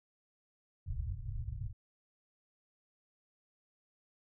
white low-pass noise, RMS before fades -39 dBFS, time 0.86-1.73 s, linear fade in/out 20 ms, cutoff 130 Hz, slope 96 dB/octave, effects none

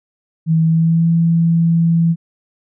sine tone with pitch glide, 161.6 to 166.62 Hz, E3 to E3, -34 to +19 cents, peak -10 dBFS, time 0.46-2.16 s, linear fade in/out 50 ms, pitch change +53 cents, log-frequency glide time 0.63-1.08 s, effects none

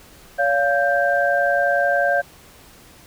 sine tone cluster, 567 / 698 / 1574 Hz, C#5 / F5 / G6, +39 / -1 / +7 cents, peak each -20 dBFS, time 0.38-2.22 s, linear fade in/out 20 ms, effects pink hiss -47 dBFS RMS until 3.06 s

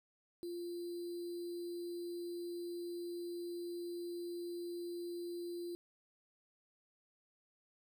sine tone with sample-and-hold, 346.9 Hz, F4, 12 cents flat, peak -40 dBFS, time 0.43-5.75 s, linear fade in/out 0 ms, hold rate 4410 Hz, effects none

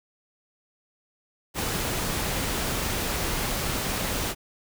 pink noise, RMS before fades -28 dBFS, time 1.54-4.35 s, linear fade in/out 50 ms, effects none

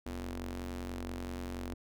sawtooth ring-modulated tone, 90.5 Hz, F#2, 38 cents flat, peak -31 dBFS, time 0.06-1.74 s, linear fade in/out 5 ms, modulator 158 Hz, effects none

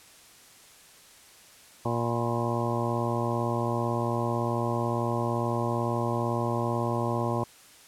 harmonic tone with a mistuned harmonic, 117.9 Hz, A#2, 20 cents sharp, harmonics 1 / 2 / 3 / 4 / 5 / 6 / 7 / 8 / 9, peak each -30 / -33 / -33 / -37 / -34 / -38 / -36 / -36 / -36 dBFS, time 1.85-7.44 s, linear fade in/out 5 ms, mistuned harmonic 8, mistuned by +64 cents, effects white hiss -53 dBFS RMS until 7.87 s + low-pass 11000 Hz 12 dB/octave

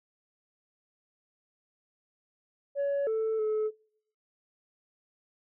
sine tone with pitch steps, 563 / 441.9 / 431.2 Hz, C#5 / A4 / A4, +27 / +7 / -35 cents, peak -24 dBFS, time 2.75-3.71 s, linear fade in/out 50 ms, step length 320 ms, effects noise-tail reverb RT60 0.7 s tail -25 dB re dry + tanh soft clip ceiling -25 dBFS

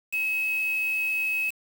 sine tone with quantisation, 2577 Hz, E7, 40 cents flat, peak -24 dBFS, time 0.12-1.51 s, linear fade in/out 20 ms, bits 6, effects none

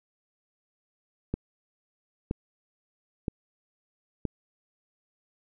click train, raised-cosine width 3 ms, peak -15 dBFS, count 4, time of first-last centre 1.34-4.253 s, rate 1.03 Hz, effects none

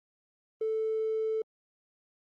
triangle tone, 440 Hz, A4, in tune, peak -24 dBFS, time 0.61-1.42 s, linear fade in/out 5 ms, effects tanh soft clip ceiling -25 dBFS + Opus 24 kbps

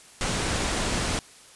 pink low-pass noise, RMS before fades -27 dBFS, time 0.21-1.19 s, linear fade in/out 0 ms, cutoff 10000 Hz, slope 48 dB/octave, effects white hiss -50 dBFS RMS until 1.55 s + resampled to 24000 Hz

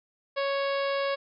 harmonic tone, 554.4 Hz, C#5, in tune, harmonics 1 / 2 / 3 / 4 / 5 / 6 / 7 / 8 / 9, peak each -27 / -33 / -37 / -39 / -41 / -43 / -44 / -45 / -46 dBFS, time 0.36-1.16 s, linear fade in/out 20 ms, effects none

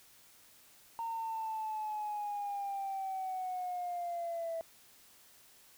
sine linear sweep, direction down, 920 to 656 Hz, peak -34 dBFS, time 0.99-4.61 s, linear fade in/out 0 ms, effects tanh soft clip ceiling -31 dBFS + white hiss -61 dBFS RMS until 5.77 s

